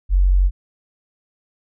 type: tone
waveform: sine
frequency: 46.25 Hz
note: F#1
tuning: in tune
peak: -11 dBFS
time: 0.09-0.51 s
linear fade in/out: 50 ms
effects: none